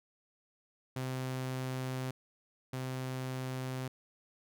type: tone pair in turn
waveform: sawtooth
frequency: 129.6 / 129.6 Hz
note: C3 / C3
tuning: -16 / -16 cents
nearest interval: unison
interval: 0 cents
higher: neither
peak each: -31 / -32 dBFS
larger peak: first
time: 0.96-2.11 / 2.73-3.88 s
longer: neither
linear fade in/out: 5 ms
effects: none